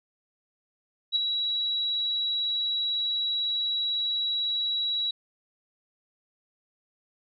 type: tone with ADSR envelope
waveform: sine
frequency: 3894 Hz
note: B7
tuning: 25 cents flat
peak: -19 dBFS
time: 1.12-5.11 s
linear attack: 38 ms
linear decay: 11 ms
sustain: -6 dB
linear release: 5 ms
effects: none